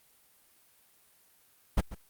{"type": "noise with echo", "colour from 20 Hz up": "brown", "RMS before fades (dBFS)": -22, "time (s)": [1.77, 1.81], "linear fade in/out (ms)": 10, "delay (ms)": 140, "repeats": 1, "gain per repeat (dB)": -15, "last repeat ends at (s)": 1.95, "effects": ["white hiss -64 dBFS RMS until 2.09 s", "Opus 32 kbps"]}